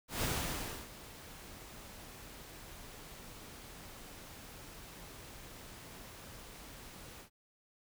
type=noise with ADSR envelope; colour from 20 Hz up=pink; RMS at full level=-34 dBFS; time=0.08-7.3 s; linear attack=140 ms; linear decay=650 ms; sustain=-17 dB; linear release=97 ms; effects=none